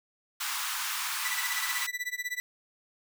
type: high-pass noise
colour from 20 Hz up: pink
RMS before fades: -33 dBFS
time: 0.4-1.87 s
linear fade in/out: 10 ms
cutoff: 940 Hz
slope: 48 dB/octave
type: tone with tremolo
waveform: 40% pulse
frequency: 1975 Hz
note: B6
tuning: in tune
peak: -28 dBFS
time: 1.25-2.4 s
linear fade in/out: 0 ms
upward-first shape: sine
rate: 16 Hz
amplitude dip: 95%
effects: none